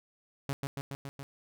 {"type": "tone with echo", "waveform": "sawtooth", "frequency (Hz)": 138.59, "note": "C#3", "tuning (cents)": 0, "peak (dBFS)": -27, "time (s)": [0.49, 0.53], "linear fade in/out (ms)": 0, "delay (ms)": 140, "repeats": 5, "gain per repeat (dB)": -2, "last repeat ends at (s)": 1.23, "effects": []}